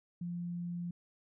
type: tone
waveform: sine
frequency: 173.9 Hz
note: F3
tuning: 7 cents flat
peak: -36 dBFS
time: 0.21-0.91 s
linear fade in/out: 5 ms
effects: none